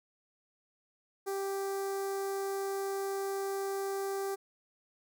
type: tone with notch filter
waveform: sawtooth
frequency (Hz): 392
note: G4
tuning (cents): 0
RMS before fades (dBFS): -35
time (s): 1.26-4.36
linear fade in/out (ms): 20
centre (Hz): 2900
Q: 0.55
effects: none